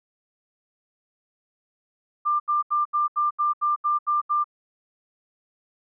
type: tone bursts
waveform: sine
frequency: 1191 Hz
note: D6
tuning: 24 cents sharp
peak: -19 dBFS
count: 10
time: 2.25-4.443 s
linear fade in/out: 20 ms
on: 150 ms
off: 77 ms
effects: none